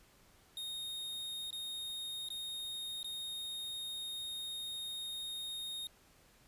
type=tone with dropouts; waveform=45% pulse; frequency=3713 Hz; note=A#7; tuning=8 cents flat; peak=-40 dBFS; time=0.57-5.87 s; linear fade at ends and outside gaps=1 ms; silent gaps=1.506-1.528 / 2.287-2.303 / 3.03-3.044 s; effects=pink hiss -65 dBFS RMS until 6.47 s + resampled to 32000 Hz